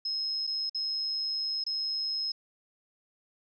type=tone with dropouts; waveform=sine; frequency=5150 Hz; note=E8; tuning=41 cents flat; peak=-29 dBFS; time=0.05-2.32 s; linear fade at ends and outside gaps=5 ms; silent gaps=0.469-0.473 / 0.696-0.746 / 1.64-1.664 s; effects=none